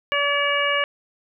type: harmonic tone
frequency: 572 Hz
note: D5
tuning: 46 cents flat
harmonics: 1 / 2 / 3 / 4 / 5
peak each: -25 / -25 / -25 / -25 / -25 dBFS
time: 0.12-0.84 s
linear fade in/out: 0 ms
effects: none